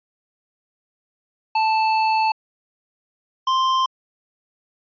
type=tone pair in turn; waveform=square; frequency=880 / 1046.5 Hz; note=A5 / C6; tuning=0 / 0 cents; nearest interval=minor third; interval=300 cents; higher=second; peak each=-17 dBFS; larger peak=neither; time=1.55-2.32 / 3.47-3.86 s; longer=first; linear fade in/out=5 ms; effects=resampled to 11025 Hz